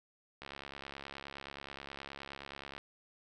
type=click train; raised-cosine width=0.3 ms; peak=-28 dBFS; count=165; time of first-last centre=0.42-2.78 s; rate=69.5 Hz; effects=none